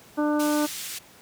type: harmonic tone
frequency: 298.2 Hz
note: D4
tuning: 27 cents sharp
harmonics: 1 / 2 / 3 / 4 / 5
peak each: -22 / -28 / -32 / -34 / -36 dBFS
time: 0.17-0.67 s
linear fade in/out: 20 ms
type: band-pass noise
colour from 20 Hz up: white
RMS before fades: -35 dBFS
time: 0.39-0.99 s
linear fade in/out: 10 ms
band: 2000 to 11000 Hz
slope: 12 dB/octave
effects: pink hiss -51 dBFS RMS until 1.21 s + high-pass 100 Hz 12 dB/octave